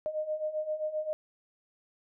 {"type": "beating tone pair", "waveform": "sine", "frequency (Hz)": [611, 618.6], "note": ["D#5", "D#5"], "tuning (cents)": [-32, -10], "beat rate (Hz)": 7.6, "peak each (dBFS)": [-36, -32], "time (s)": [0.06, 1.13], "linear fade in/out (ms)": 0, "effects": []}